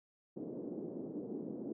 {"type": "band-pass noise", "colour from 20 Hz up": "pink", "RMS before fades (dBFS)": -43, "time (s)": [0.36, 1.73], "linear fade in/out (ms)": 10, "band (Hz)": [220, 410], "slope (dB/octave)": 24, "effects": []}